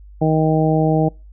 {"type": "harmonic tone", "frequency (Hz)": 157.3, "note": "D#3", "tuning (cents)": 19, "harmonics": [1, 2, 3, 4, 5], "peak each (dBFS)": [-16, -19, -21, -22, -23], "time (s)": [0.21, 1.09], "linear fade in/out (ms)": 10, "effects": ["noise-tail reverb RT60 0.3 s tail -26 dB re dry", "added 50 Hz sine -38 dBFS peak until 1.32 s"]}